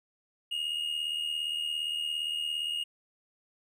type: tone with amplitude modulation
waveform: triangle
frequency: 2859 Hz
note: F7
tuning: 40 cents sharp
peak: -26 dBFS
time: 0.51-2.84 s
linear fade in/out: 10 ms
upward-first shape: sine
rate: 77.4 Hz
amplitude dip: 60%
effects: none